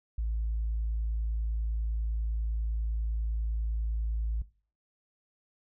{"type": "tone", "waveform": "sine", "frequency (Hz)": 55, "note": "A1", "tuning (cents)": 0, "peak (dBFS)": -27, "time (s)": [0.18, 4.42], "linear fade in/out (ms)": 5, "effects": ["noise-tail reverb RT60 0.4 s tail -19 dB re dry", "tanh soft clip ceiling -24 dBFS"]}